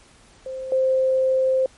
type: tone pair in turn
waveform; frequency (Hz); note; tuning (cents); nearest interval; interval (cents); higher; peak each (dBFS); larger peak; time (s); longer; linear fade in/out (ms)
sine; 523.3 / 523.3; C5 / C5; 0 / 0; unison; 0; neither; -28 / -16; second; 0.46-0.72 / 0.72-1.66; second; 2
effects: pink hiss -52 dBFS RMS until 1.77 s + MP3 48 kbps